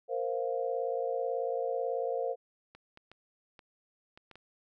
sine chord, Bb suspended second, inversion none, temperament just, 466.2 / 524.4 / 699.2 Hz, Bb4 / C5 / F5, 0 / +4 / +2 cents, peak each -34 / -33 / -37 dBFS, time 0.08-2.36 s, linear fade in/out 50 ms
clicks, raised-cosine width 0.3 ms, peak -35 dBFS, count 7, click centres 2.75 / 2.974 / 3.116 / 3.592 / 4.175 / 4.313 / 4.356 s
effects none

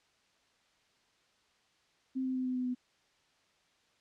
sine tone with pitch steps, 261.6 / 259.2 / 256.8 / 254.4 / 252.1 / 249.8 Hz, C4 / C4 / C4 / C4 / B3 / B3, 0 / -16 / -32 / -48 / +36 / +20 cents, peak -31 dBFS, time 2.15-2.75 s, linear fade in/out 20 ms, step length 100 ms, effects white hiss -70 dBFS RMS until 4 s + low-pass 5000 Hz 12 dB/octave

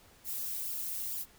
violet noise with flanger, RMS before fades -37 dBFS, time 0.24-1.26 s, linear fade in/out 50 ms, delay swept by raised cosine 0.48 to 3.88 ms, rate 2.2 Hz, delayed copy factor -0.8, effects pink hiss -60 dBFS RMS until 1.38 s

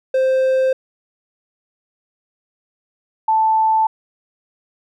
triangle / sine tone pair in turn, 523.3 / 880.1 Hz, C5 / A5, 0 / 0 cents, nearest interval major sixth, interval 900 cents, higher second, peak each -11 / -12 dBFS, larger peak first, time 0.14-0.73 / 3.28-3.87 s, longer neither, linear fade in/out 5 ms, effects none

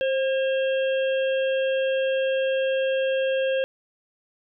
harmonic tone with a mistuned harmonic, 540 Hz, C#5, 45 cents flat, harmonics 1 / 3 / 5 / 6, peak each -21 / -33 / -34 / -37 dBFS, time 0.01-3.64 s, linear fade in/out 0 ms, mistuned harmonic 1, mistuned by -34 cents, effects none

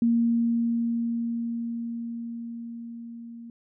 sine tone with level ramp, 233.1 Hz, A#3, in tune, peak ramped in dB -18 to -39 dBFS, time 0.02-3.5 s, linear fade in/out 2 ms, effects none

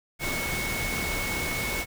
sine tone in noise, 2203 Hz, C#7, 11 cents flat, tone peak -31 dBFS, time 0.19-1.86 s, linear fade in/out 50 ms, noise pink, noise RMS -31 dBFS, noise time 0.19-1.86 s, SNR -3 dB, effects none

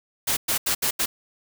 white noise bursts at uneven times, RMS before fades -23 dBFS, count 5, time 0.27-0.37 / 0.48-0.58 / 0.66-0.75 / 0.82-0.91 / 0.99-1.06 s, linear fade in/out 10 ms, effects none

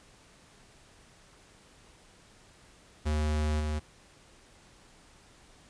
square tone with level steps, 76.1 Hz, D#2, 38 cents flat, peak -27 / -30 dBFS, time 3.05-3.8 s, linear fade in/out 20 ms, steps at 3.59 s, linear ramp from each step 20 ms, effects pink hiss -58 dBFS RMS until 5.69 s + resampled to 22050 Hz

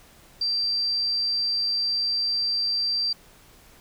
sine tone, 4699 Hz, D8, in tune, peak -22 dBFS, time 0.41-3.13 s, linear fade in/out 5 ms, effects pink hiss -53 dBFS RMS until 3.8 s

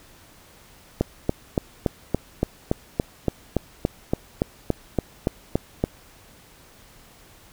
click train, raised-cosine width 2 ms, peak -6 dBFS, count 18, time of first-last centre 1.01-5.84 s, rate 3.52 Hz, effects pink hiss -51 dBFS RMS until 7.52 s

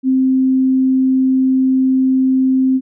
sine tone, 261.6 Hz, C4, in tune, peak -10 dBFS, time 0.03-2.81 s, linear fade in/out 50 ms, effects none

